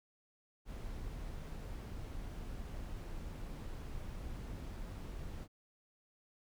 brown noise, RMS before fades -44 dBFS, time 0.65-5.48 s, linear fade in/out 50 ms, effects none

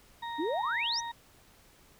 harmonic tone, 933 Hz, A#5, 1 cent sharp, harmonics 1 / 2 / 4, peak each -36 / -44 / -45 dBFS, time 0.22-1.12 s, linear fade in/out 10 ms
sine exponential sweep, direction up, 277.2 to 6272 Hz, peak -29 dBFS, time 0.38-1.01 s, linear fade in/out 20 ms
effects pink hiss -60 dBFS RMS until 1.99 s

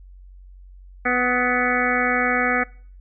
harmonic tone with a mistuned harmonic, 247.6 Hz, B3, 5 cents sharp, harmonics 1 / 2 / 3 / 5 / 6 / 7 / 8 / 9, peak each -26 / -26 / -26 / -26 / -26 / -26 / -26 / -26 dBFS, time 1.05-2.64 s, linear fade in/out 10 ms, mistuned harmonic 5, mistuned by +28 cents, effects noise-tail reverb RT60 0.5 s tail -24 dB re dry + added 46 Hz sine -41 dBFS peak until 3 s

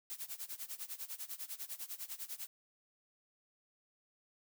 blue noise with tremolo, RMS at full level -42 dBFS, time 0.1-2.47 s, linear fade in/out 0 ms, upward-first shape sine, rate 10 Hz, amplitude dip 90%, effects none

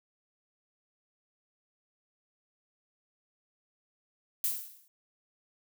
violet noise with exponential decay, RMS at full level -27 dBFS, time 4.44-4.88 s, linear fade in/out 1 ms, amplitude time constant 95 ms, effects none

